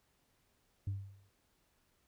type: tone with exponential decay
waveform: sine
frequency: 98.3 Hz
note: G2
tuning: 5 cents sharp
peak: -30 dBFS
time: 0.87-1.3 s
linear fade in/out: 5 ms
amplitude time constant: 92 ms
effects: tanh soft clip ceiling -32 dBFS + pink hiss -75 dBFS RMS until 2.07 s